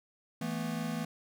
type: chord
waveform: square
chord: E suspended fourth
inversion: none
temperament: equal with one note detuned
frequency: 164.81 / 220 / 244.7 Hz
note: E3 / A3 / B3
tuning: 0 / 0 / -16 cents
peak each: -38 / -38 / -39 dBFS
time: 0.41-1.05 s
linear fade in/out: 5 ms
effects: none